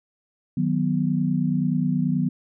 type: chord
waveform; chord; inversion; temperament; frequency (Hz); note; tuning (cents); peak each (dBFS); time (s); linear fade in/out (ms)
sine; B major; first; equal; 155.56 / 185 / 246.9; D#3 / F#3 / B3; 0 / 0 / 0; -24; 0.57-2.29; 5
effects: none